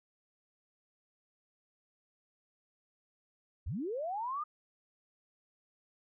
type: linear sweep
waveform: sine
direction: up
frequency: 51 to 1244.5 Hz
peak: -34 dBFS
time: 3.66-4.44 s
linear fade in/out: 10 ms
effects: none